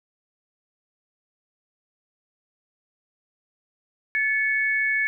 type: tone pair together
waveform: sine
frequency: 1732.4 / 2217 Hz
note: A6 / C#7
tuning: -27 / 0 cents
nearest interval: major third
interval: 427 cents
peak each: -23 dBFS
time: 4.15-5.07 s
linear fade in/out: 0 ms
effects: none